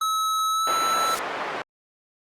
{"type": "tone with pitch glide", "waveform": "square", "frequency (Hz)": [1292, 1325.3], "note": ["E6", "E6"], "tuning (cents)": [-35, 9], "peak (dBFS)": -22, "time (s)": [0.01, 1.15], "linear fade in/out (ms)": 5, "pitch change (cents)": 44, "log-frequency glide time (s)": [0.5, 0.75]}
{"type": "band-pass noise", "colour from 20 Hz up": "pink", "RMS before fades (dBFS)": -30, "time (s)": [0.67, 1.62], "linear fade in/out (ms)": 2, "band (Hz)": [540, 1800], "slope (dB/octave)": 12}
{"type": "noise with exponential growth", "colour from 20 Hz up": "white", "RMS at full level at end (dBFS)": -30, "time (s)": [0.75, 1.19], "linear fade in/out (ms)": 1, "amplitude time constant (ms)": 94}
{"effects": ["low-pass 12000 Hz 12 dB/octave", "Opus 32 kbps"]}